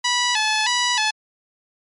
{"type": "tone with vibrato", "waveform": "10% pulse", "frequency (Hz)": 919, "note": "A#5", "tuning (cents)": -25, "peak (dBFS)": -9, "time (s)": [0.04, 1.11], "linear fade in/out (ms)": 10, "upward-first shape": "square", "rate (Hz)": 1.6, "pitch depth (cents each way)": 110, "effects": ["MP3 48 kbps"]}